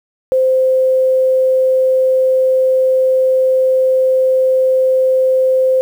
sine tone, 520 Hz, C5, 11 cents flat, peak -9 dBFS, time 0.32-5.81 s, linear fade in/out 0 ms, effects 7-bit

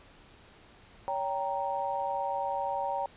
sine chord, G diminished, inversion second, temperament equal with one note detuned, 563.4 / 784 / 932.3 Hz, Db5 / G5 / Bb5, +28 / 0 / 0 cents, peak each -35 / -33 / -33 dBFS, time 1.08-3.06 s, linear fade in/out 0 ms, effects pink hiss -56 dBFS RMS until 3.16 s + resampled to 8000 Hz

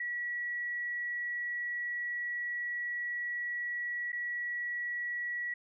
sine tone with dropouts, 1932 Hz, B6, 39 cents flat, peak -33 dBFS, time 0-5.54 s, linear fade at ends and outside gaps 5 ms, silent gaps 4.12-4.128 s, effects none

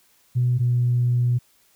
sine tone pair in turn, 123.47 / 122.05 Hz, B2 / B2, 0 / -20 cents, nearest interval unison, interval 20 cents, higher first, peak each -16 dBFS, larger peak neither, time 0.35-0.59 / 0.59-1.39 s, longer second, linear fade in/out 20 ms, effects tanh soft clip ceiling -12 dBFS + white hiss -60 dBFS RMS until 1.75 s

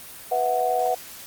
sine chord, B suspended fourth, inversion none, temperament equal, 493.9 / 659.3 / 740 Hz, B4 / E5 / F#5, 0 / 0 / 0 cents, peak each -26 / -26 / -22 dBFS, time 0.31-0.95 s, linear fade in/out 10 ms, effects white hiss -41 dBFS RMS until 1.26 s + Opus 32 kbps

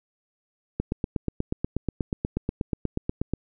click train, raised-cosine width 3 ms, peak -12 dBFS, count 22, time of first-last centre 0.8-3.336 s, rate 8.28 Hz, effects none

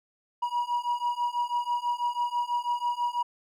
triangle beating tone pair, 960 / 966.1 Hz, B5 / B5, -49 / -38 cents, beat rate 6.1 Hz, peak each -28 / -27 dBFS, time 0.42-3.23 s, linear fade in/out 10 ms, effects none

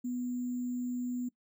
sine tone with sample-and-hold, 246.9 Hz, B3, in tune, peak -32 dBFS, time 0.04-1.29 s, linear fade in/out 10 ms, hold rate 7350 Hz, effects noise-tail reverb RT60 0.1 s tail -20 dB re dry

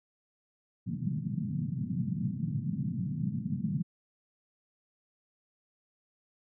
white band-pass noise, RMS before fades -33 dBFS, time 0.86-3.83 s, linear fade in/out 20 ms, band 110 to 220 Hz, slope 48 dB/octave, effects none

